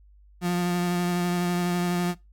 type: tone with vibrato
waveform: 35% pulse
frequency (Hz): 176.4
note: F3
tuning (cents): +18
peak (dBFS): -21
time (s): 0.41-2.15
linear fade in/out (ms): 50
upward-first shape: sine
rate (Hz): 12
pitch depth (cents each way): 15
effects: noise-tail reverb RT60 0.2 s tail -20 dB re dry + added 50 Hz sine -51 dBFS peak until 2.32 s